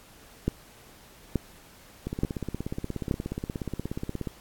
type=two click trains; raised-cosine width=3 ms; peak=-11 / -18 dBFS; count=4 / 38; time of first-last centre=0.48-3.112 / 2.07-4.272 s; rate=1.14 / 16.8 Hz; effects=pink hiss -53 dBFS RMS until 4.4 s + AAC 64 kbps